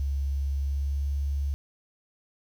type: tone with pitch glide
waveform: sine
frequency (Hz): 69.3 to 70.31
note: C#2 to C#2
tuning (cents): 0 to +25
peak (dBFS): -25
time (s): 0-1.54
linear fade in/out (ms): 0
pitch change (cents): +25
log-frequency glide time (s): 0.6-1.08
effects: 9-bit